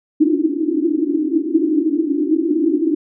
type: band-pass noise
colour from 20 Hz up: pink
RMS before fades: -17 dBFS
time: 0.2-2.95 s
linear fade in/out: 10 ms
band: 290 to 340 Hz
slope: 96 dB/octave
effects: none